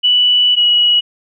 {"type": "tone pair in turn", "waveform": "sine", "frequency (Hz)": [2960, 2919], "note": ["F#7", "F#7"], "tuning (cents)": [0, -24], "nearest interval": "unison", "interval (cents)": 24, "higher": "first", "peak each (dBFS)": -8, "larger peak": "neither", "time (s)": [[0.03, 0.56], [0.56, 1.01]], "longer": "first", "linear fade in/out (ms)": 20, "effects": []}